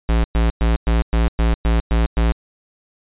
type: tone bursts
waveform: square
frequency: 56.6 Hz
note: A1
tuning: 50 cents sharp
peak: -14 dBFS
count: 9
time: 0.09-2.32 s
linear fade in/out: 0 ms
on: 150 ms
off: 110 ms
effects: resampled to 8000 Hz